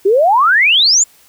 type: exponential sweep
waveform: sine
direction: up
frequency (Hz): 370 to 7400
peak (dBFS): -7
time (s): 0.05-1.04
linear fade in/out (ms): 10
effects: white hiss -48 dBFS RMS until 1.28 s